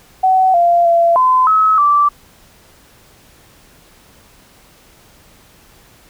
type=tone with pitch steps; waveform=sine; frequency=753 / 691 / 680 / 1022 / 1285 / 1166 Hz; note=F#5 / F5 / F5 / C6 / E6 / D6; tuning=+30 / -19 / -46 / -41 / -45 / -13 cents; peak=-8 dBFS; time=0.23-2.09 s; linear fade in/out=10 ms; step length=310 ms; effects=pink hiss -47 dBFS RMS until 6.09 s